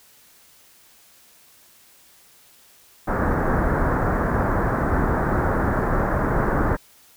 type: low-pass noise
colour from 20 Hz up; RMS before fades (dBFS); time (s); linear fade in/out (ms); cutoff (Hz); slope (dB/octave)
pink; -21; 3.07-6.77; 20; 1700; 48
effects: white hiss -53 dBFS RMS until 7.16 s